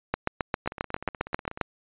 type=two click trains; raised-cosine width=0.5 ms; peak=-22 / -9 dBFS; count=16 / 12; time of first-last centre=0.66-1.575 / 0.14-1.613 s; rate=16.4 / 7.47 Hz; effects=resampled to 8000 Hz